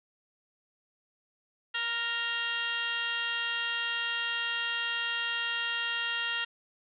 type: tone with frequency modulation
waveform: sine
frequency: 2324 Hz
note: D7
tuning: 19 cents flat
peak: -29 dBFS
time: 1.74-6.45 s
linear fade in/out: 10 ms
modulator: 461 Hz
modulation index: 2.3
effects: none